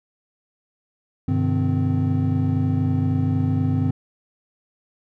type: tone cluster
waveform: triangle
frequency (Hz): 99.4 / 128.1 / 152.1 / 258.5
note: G2 / C3 / D#3 / C4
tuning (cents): +25 / -36 / -39 / -21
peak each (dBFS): -20 / -25 / -22 / -21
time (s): 1.28-3.91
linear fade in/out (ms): 5
effects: none